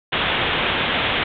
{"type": "low-pass noise", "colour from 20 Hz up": "white", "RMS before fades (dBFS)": -21, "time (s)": [0.12, 1.24], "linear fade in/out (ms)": 10, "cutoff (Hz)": 3600, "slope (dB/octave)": 96, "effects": []}